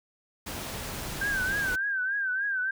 pink noise, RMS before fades -36 dBFS, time 0.46-1.76 s, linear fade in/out 10 ms
sine tone with vibrato, 1570 Hz, G6, 2 cents sharp, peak -26 dBFS, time 1.21-2.71 s, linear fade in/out 5 ms, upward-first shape triangle, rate 3.4 Hz, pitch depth 110 cents each way
effects none

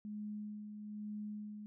sine tone with tremolo, 210 Hz, G#3, 19 cents sharp, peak -40 dBFS, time 0.05-1.66 s, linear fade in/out 0 ms, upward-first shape sine, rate 1.1 Hz, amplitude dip 45%, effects none

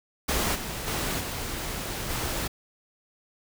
pink noise with level steps, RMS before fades -26 / -34 / -29 / -33 / -30 dBFS, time 0.28-2.48 s, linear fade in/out 10 ms, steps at 0.54 / 0.86 / 1.19 / 2.09 s, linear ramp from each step 20 ms, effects none

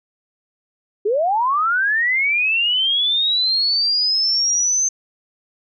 sine linear sweep, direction up, 386.9 to 6272 Hz, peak -15 dBFS, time 1.05-4.89 s, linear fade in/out 10 ms, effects none

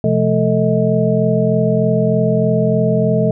sine tone cluster, 127.4 / 170.6 / 213.9 / 443.3 / 633 Hz, C3 / F3 / A3 / A4 / D#5, -46 / -40 / -49 / +13 / +30 cents, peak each -18 dBFS, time 0.04-3.31 s, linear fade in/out 2 ms, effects none

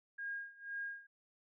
sine tone with tremolo, 1625 Hz, G#6, 38 cents flat, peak -38 dBFS, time 0.18-1.07 s, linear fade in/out 10 ms, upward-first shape sine, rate 2 Hz, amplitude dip 90%, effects none

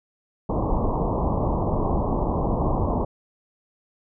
pink low-pass noise, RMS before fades -23 dBFS, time 0.49-3.05 s, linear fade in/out 5 ms, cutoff 1100 Hz, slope 96 dB/octave, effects none

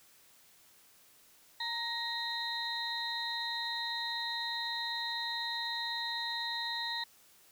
sine tone cluster, 928 / 1879 / 3744 / 4060 Hz, A#5 / A#6 / A#7 / B7, -8 / +13 / +7 / +47 cents, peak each -40 / -39 / -39 / -38 dBFS, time 1.6-7.04 s, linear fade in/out 5 ms, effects tanh soft clip ceiling -24 dBFS + white hiss -62 dBFS RMS until 7.51 s

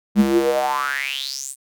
square tone with high-pass filter sweep, 67.9 Hz, C#2, 35 cents flat, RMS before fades -20 dBFS, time 0.15-1.56 s, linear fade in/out 50 ms, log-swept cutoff 190 to 9300 Hz, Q 7.9, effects none

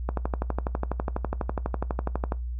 click train, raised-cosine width 1 ms, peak -13 dBFS, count 28, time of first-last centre 0.09-2.321 s, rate 12.1 Hz, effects noise-tail reverb RT60 0.2 s tail -19 dB re dry + added 60 Hz sine -29 dBFS peak until 2.59 s

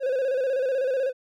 triangle tone with vibrato, 525 Hz, C5, 6 cents sharp, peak -20 dBFS, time 0-1.13 s, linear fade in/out 50 ms, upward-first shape square, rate 16 Hz, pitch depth 66 cents each way, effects none

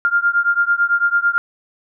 sine beating tone pair, 1397 / 1406 Hz, F6 / F6, 0 / +11 cents, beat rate 9 Hz, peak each -16 / -17 dBFS, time 0.05-1.38 s, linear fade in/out 0 ms, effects none

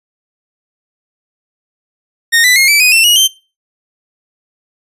sawtooth tone with pitch steps, 1847 / 1991 / 2146 / 2314 / 2494 / 2689 / 2898 / 3124 Hz, A#6 / B6 / C7 / D7 / D#7 / E7 / F#7 / G7, -16 / +14 / +43 / -26 / +3 / +34 / -37 / -7 cents, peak -3 dBFS, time 2.32-3.28 s, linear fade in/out 20 ms, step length 120 ms, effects noise-tail reverb RT60 0.3 s tail -20 dB re dry + resampled to 32000 Hz

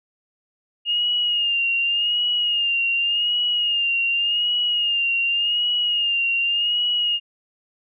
sine tone with vibrato, 2837 Hz, F7, 27 cents sharp, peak -18 dBFS, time 0.85-7.2 s, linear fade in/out 50 ms, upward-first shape sine, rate 0.87 Hz, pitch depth 50 cents each way, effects none

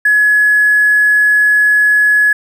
triangle tone with hard clipping, 1692 Hz, G#6, 32 cents sharp, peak -7 dBFS, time 0.05-2.33 s, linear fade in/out 5 ms, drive 3 dB, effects none

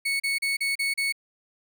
35% pulse tone bursts, 2214 Hz, C#7, 3 cents flat, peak -22 dBFS, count 6, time 0.05-1.125 s, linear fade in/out 10 ms, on 150 ms, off 35 ms, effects none

